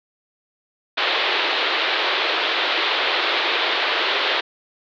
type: band-pass noise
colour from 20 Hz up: white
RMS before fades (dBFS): -21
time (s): 0.97-4.41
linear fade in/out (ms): 10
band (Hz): 330 to 4000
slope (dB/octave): 48
effects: none